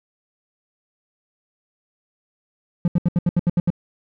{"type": "tone bursts", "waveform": "triangle", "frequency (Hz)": 173.2, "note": "F3", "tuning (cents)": -14, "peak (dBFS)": -12, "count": 9, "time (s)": [2.85, 3.703], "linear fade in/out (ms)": 2, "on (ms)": 29, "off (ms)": 74, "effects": []}